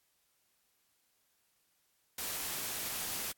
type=noise; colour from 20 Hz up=white; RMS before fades=-38 dBFS; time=2.18-3.32 s; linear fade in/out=5 ms; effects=white hiss -75 dBFS RMS until 3.37 s + AAC 64 kbps